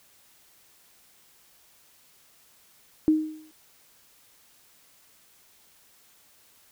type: tone with exponential decay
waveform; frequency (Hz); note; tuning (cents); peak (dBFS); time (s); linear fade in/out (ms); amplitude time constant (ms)
sine; 311.1; D#4; 0; -14; 3.08-3.51; 0; 93
effects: white hiss -59 dBFS RMS until 6.71 s